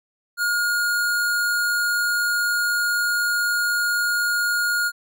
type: tone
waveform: square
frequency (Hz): 1429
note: F6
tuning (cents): +39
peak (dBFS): -20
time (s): 0.37-4.92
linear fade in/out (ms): 50
effects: none